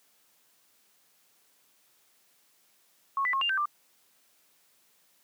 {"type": "tone with pitch steps", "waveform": "sine", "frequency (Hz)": [1098, 1987, 1081, 2798, 1553, 1185], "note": ["C#6", "B6", "C#6", "F7", "G6", "D6"], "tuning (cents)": [-17, 10, -44, 3, -17, 15], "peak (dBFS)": -25, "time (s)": [3.17, 3.656], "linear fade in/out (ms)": 2, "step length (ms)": 81, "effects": ["white hiss -66 dBFS RMS until 5.23 s", "high-pass 150 Hz 12 dB/octave"]}